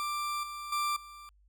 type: tone with level steps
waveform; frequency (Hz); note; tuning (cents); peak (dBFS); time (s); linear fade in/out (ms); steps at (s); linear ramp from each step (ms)
40% pulse; 1180; D6; +8; -31 / -38 / -28 / -46; 0-1.29; 0; 0.43 / 0.72 / 0.96; 5
effects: added 50 Hz sine -61 dBFS peak until 1.48 s